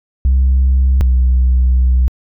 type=tone pair in turn; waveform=sine; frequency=65.41 / 63.05 Hz; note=C2 / B1; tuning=0 / +36 cents; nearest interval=minor second; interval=64 cents; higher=first; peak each=-6 dBFS; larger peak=neither; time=0.25-1.01 / 1.01-2.08 s; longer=second; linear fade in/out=0 ms; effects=tanh soft clip ceiling -6 dBFS